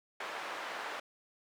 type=band-pass noise; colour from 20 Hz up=white; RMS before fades=-41 dBFS; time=0.2-1 s; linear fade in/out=5 ms; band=520 to 1700 Hz; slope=12 dB/octave; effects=none